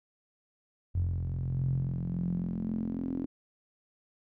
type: tone with band-pass filter sweep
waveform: sawtooth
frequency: 43.65 Hz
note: F1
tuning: in tune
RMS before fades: -32 dBFS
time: 0.94-3.26 s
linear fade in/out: 10 ms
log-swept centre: 92 to 280 Hz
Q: 7.3
effects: none